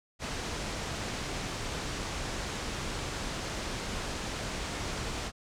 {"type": "low-pass noise", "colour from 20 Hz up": "pink", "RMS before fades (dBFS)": -36, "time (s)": [0.19, 5.32], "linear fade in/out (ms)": 50, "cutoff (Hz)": 7800, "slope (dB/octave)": 24, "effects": []}